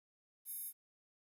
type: tone with high-pass filter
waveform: square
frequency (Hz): 740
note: F#5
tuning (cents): 0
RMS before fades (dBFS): -45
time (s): 0.45-0.73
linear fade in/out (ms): 50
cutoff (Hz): 12000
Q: 5.1
effects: 12-bit